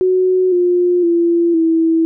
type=tone with pitch steps; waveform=sine; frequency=370 / 354.9 / 340.5 / 326.6 Hz; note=F#4 / F4 / F4 / E4; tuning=0 / +28 / -44 / -16 cents; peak=-10 dBFS; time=0.01-2.05 s; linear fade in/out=0 ms; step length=510 ms; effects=none